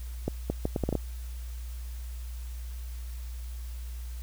accelerating click train, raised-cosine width 2 ms, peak -14 dBFS, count 8, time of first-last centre 0.28-0.953 s, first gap 220 ms, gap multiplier 0.7, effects added 60 Hz sine -35 dBFS peak until 4.22 s + white hiss -53 dBFS RMS until 4.22 s

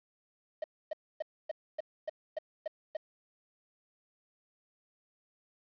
triangle tone bursts, 622.3 Hz, D#5, in tune, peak -30 dBFS, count 9, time 0.62-2.969 s, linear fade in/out 5 ms, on 21 ms, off 270 ms, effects resampled to 11025 Hz + 10-bit

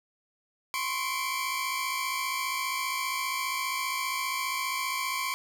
sawtooth tone cluster, 1029 / 1084 / 2325 Hz, C6 / C#6 / D7, -29 / -39 / -18 cents, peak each -30 dBFS, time 0.74-5.34 s, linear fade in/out 0 ms, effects none

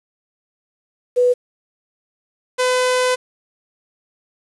sine / sawtooth tone pair in turn, 493.9 / 504.9 Hz, B4 / B4, 0 / +38 cents, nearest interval unison, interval 38 cents, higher second, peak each -11 dBFS, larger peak neither, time 1.16-1.34 / 2.58-3.16 s, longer second, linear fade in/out 20 ms, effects resampled to 24000 Hz + 7-bit

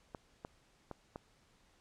clicks, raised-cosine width 1 ms, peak -29 dBFS, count 4, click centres 0.148 / 0.449 / 0.913 / 1.159 s, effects pink hiss -69 dBFS RMS until 1.8 s + low-pass 8000 Hz 12 dB/octave

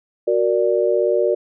sine chord, Gb augmented, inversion none, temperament equal, 370 / 466.2 / 587.3 Hz, Gb4 / Bb4 / D5, 0 / 0 / 0 cents, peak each -19 dBFS, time 0.27-1.35 s, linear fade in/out 10 ms, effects none

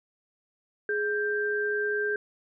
sine tone pair together, 417.5 / 1576.3 Hz, G#4 / G6, +9 / +9 cents, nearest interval octave + major seventh, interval 2300 cents, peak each -28 / -28 dBFS, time 0.89-2.16 s, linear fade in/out 2 ms, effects none

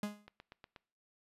45% pulse tone with exponential decay, 207.7 Hz, G#3, in tune, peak -33 dBFS, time 0.03-0.27 s, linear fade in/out 2 ms, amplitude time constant 51 ms
click train, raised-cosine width 0.3 ms, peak -35 dBFS, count 5, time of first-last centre 0.28-0.762 s, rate 8.3 Hz
effects noise-tail reverb RT60 0.5 s tail -23 dB re dry + resampled to 32000 Hz

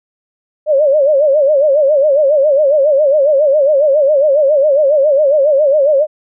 sine tone with vibrato, 577 Hz, D5, 31 cents flat, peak -7 dBFS, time 0.66-6.07 s, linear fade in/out 50 ms, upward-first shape sine, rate 7.3 Hz, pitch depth 130 cents each way, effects none

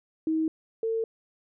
sine tone pair in turn, 318 / 449.7 Hz, D#4 / A4, +38 / +38 cents, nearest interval tritone, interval 600 cents, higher second, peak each -23 / -25 dBFS, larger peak first, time 0.27-0.48 / 0.83-1.04 s, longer neither, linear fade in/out 2 ms, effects none

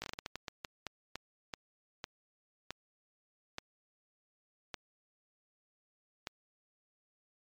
slowing click train, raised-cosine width 0.2 ms, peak -21 dBFS, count 18, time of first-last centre 0.02-6.272 s, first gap 18 ms, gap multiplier 1.32, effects MP3 96 kbps

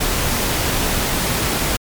pink noise, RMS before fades -19 dBFS, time 0-1.77 s, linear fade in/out 10 ms, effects MP3 96 kbps

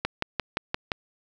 click train, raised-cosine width 0.3 ms, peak -9 dBFS, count 6, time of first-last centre 0.05-0.918 s, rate 5.76 Hz, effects none

